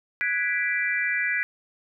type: chord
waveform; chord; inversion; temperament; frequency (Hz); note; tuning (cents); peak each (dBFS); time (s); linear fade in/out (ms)
sine; G# half-diminished seventh; third; equal; 1480 / 1661.2 / 1975.5 / 2349; F#6 / G#6 / B6 / D7; 0 / 0 / 0 / 0; -32 / -28 / -26 / -29; 0.21-1.43; 0
effects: none